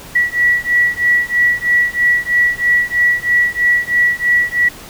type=beating tone pair; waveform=sine; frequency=1939 / 1942.1 Hz; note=B6 / B6; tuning=-32 / -30 cents; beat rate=3.1 Hz; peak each=-14 dBFS; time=0.15-4.69 s; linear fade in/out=10 ms; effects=pink hiss -35 dBFS RMS until 4.89 s